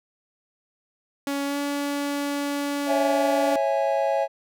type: tone with pitch glide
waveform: sawtooth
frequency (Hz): 280.7 to 285.4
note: C#4 to D4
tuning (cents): +22 to -49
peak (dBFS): -21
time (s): 1.27-3.56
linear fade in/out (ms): 2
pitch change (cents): +29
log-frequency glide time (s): 1.45-1.58
type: chord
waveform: triangle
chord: C# minor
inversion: none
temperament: equal with one note detuned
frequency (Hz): 549.6 / 659.3 / 830.6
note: C#5 / E5 / G#5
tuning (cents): -15 / 0 / 0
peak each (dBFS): -22 / -23 / -24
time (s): 2.86-4.28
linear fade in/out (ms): 50
effects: none

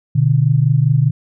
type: tone pair together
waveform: sine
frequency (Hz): 123.47 / 148.43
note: B2 / D3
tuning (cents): 0 / +19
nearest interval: minor third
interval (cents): 319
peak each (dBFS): -13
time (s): 0.15-1.11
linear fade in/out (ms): 10
effects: none

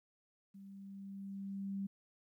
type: tone with level ramp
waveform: sine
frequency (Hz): 196.4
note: G3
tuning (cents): +4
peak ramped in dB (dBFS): -51 to -36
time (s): 0.54-1.87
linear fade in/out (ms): 10
effects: 13-bit

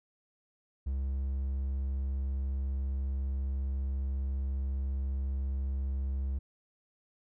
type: tone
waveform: triangle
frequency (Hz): 67.3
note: C2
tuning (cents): +49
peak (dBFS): -28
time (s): 0.86-6.39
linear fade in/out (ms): 10
effects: none

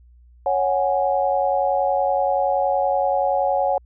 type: chord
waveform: sine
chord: C# suspended fourth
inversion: none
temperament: equal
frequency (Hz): 554.4 / 740 / 830.6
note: C#5 / F#5 / G#5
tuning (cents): 0 / 0 / 0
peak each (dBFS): -21 / -21 / -23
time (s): 0.46-3.78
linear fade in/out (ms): 2
effects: added 60 Hz sine -47 dBFS peak until 3.85 s

